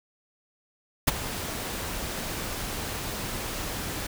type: noise with ADSR envelope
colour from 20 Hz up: pink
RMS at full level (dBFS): -18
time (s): 1.07-4.07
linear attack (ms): 11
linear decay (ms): 21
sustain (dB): -15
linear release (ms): 7
effects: none